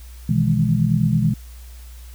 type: chord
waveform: sine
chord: E major seventh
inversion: second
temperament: equal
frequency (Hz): 123.47 / 155.56 / 164.81 / 207.7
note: B2 / D#3 / E3 / G#3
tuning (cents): 0 / 0 / 0 / 0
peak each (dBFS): -20 / -21 / -20 / -21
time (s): 0.29-1.34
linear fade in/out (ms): 5
effects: added 60 Hz sine -36 dBFS peak until 2.14 s + white hiss -49 dBFS RMS until 2.14 s